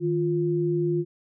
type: tone pair together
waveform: sine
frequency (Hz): 155.56 / 349.2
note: D#3 / F4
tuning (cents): 0 / 0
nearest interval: octave + major second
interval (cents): 1400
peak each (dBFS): -26 / -23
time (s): 0-1.05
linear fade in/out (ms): 50
effects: none